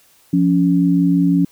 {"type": "tone pair together", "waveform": "sine", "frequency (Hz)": [174.61, 280.5], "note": ["F3", "C#4"], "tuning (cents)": [0, 21], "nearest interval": "minor sixth", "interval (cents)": 821, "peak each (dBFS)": -14, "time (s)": [0.33, 1.45], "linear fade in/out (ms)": 5, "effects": ["white hiss -53 dBFS RMS until 1.51 s"]}